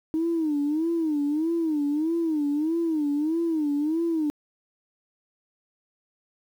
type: tone with vibrato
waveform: sine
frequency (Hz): 311.1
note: D#4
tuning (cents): 0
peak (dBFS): -21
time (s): 0.14-4.3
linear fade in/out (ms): 0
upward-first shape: sine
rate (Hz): 1.6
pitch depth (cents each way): 140
effects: tanh soft clip ceiling -18 dBFS + 9-bit